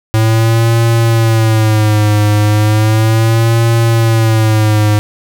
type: tone with vibrato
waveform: square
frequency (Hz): 110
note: A2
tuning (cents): 0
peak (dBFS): -8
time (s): 0.14-4.99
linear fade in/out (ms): 0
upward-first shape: sine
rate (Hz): 0.35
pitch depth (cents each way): 84
effects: none